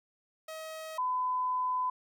sawtooth / sine tone pair in turn, 635 / 1008 Hz, D#5 / B5, +35 / +35 cents, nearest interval minor sixth, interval 800 cents, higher second, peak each -36 / -28 dBFS, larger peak second, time 0.48-0.98 / 0.98-1.9 s, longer second, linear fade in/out 5 ms, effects none

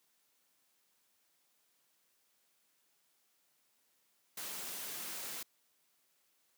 white noise, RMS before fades -43 dBFS, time 4.37-5.43 s, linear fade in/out 5 ms, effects white hiss -75 dBFS RMS until 6.57 s + high-pass 150 Hz 12 dB/octave

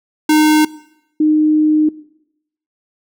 square / sine tone pair in turn, 306.9 / 306.9 Hz, D#4 / D#4, -24 / -24 cents, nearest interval unison, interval 0 cents, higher neither, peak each -9 dBFS, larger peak neither, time 0.29-0.65 / 1.2-1.89 s, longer second, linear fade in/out 5 ms, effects noise-tail reverb RT60 0.8 s tail -19 dB re dry

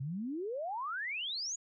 sine exponential sweep, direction up, 126.6 to 7010 Hz, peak -35 dBFS, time 0-1.56 s, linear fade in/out 10 ms, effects none

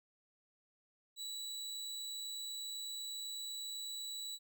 30% pulse tone, 3934 Hz, B7, 7 cents flat, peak -39 dBFS, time 1.16-4.39 s, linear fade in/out 50 ms, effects none

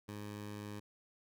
15% pulse tone, 103.83 Hz, G#2, in tune, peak -37 dBFS, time 0.08-0.8 s, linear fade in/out 10 ms, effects none

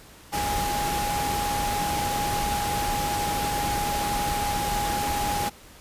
sine tone in noise, 823 Hz, G#5, 16 cents flat, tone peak -26 dBFS, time 0.32-5.5 s, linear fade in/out 20 ms, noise pink, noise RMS -29 dBFS, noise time 0.32-5.5 s, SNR 0 dB, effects pink hiss -49 dBFS RMS until 5.8 s + resampled to 32000 Hz

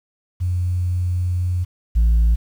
sine tone pair in turn, 89.6 / 56.44 Hz, F2 / A1, +45 / +45 cents, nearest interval minor sixth, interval 800 cents, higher first, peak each -17 / -9 dBFS, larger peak second, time 0.4-1.65 / 1.95-2.36 s, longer first, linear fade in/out 20 ms, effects tanh soft clip ceiling -11 dBFS + 8-bit

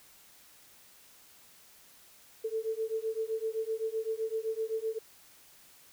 sine beating tone pair, 440 / 447.8 Hz, A4 / A4, 0 / +30 cents, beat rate 7.8 Hz, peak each -34 / -34 dBFS, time 2.44-4.99 s, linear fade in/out 10 ms, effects white hiss -58 dBFS RMS until 5.92 s

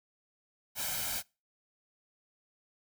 white noise with comb filter, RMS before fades -35 dBFS, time 0.75-1.23 s, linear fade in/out 50 ms, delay 1.3 ms, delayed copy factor +0.7, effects noise-tail reverb RT60 0.3 s tail -25 dB re dry

